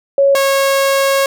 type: tone pair in turn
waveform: sine / sawtooth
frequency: 554.4 / 547.4 Hz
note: C#5 / C#5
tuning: 0 / -22 cents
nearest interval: unison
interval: 22 cents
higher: first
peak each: -7 dBFS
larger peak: neither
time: 0.18-0.35 / 0.35-1.26 s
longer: second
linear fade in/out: 2 ms
effects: none